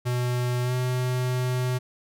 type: tone with pitch glide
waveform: square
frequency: 123.47 to 126.21 Hz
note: B2 to B2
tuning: 0 to +38 cents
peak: -24 dBFS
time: 0.05-1.79 s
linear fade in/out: 20 ms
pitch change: +38 cents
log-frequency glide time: 0.63-0.73 s
effects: none